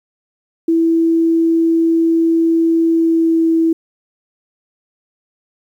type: tone with pitch glide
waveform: sine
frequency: 329.6 to 327.1 Hz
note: E4 to E4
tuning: 0 to -13 cents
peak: -10 dBFS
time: 0.68-3.73 s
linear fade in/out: 5 ms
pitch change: -13 cents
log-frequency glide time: 2.9-3.49 s
effects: 8-bit